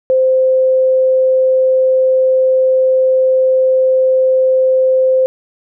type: tone pair in turn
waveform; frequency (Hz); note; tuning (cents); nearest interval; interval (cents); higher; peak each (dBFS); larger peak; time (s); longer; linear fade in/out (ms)
sine; 520 / 520; C5 / C5; -11 / -11; unison; 0; neither; -8; neither; 0.1-3.7 / 3.7-5.26; first; 0
effects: none